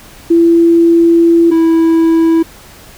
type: tone pair in turn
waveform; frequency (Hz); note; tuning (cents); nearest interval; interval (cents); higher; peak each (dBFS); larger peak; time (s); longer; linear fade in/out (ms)
sine / triangle; 336.2 / 328; E4 / E4; +34 / -9; unison; 43; first; -4; neither; 0.3-1.51 / 1.51-2.43; first; 10
effects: pink hiss -37 dBFS RMS until 2.97 s